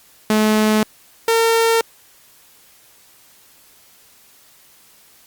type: tone pair in turn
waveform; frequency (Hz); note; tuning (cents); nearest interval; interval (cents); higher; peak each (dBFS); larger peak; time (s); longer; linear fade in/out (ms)
sawtooth; 215.1 / 455.8; A3 / A#4; -39 / -39; octave + minor second; 1300; second; -9; neither; 0.3-0.83 / 1.28-1.81; neither; 2
effects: white hiss -50 dBFS RMS until 5.26 s + Opus 48 kbps